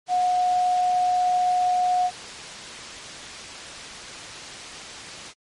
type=tone in noise; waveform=sine; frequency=726 Hz; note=F#5; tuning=33 cents flat; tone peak=-18 dBFS; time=0.08-2.11 s; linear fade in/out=50 ms; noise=white; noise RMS=-36 dBFS; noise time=0.06-5.34 s; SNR=+15 dB; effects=low-pass 6000 Hz 12 dB/octave + MP3 48 kbps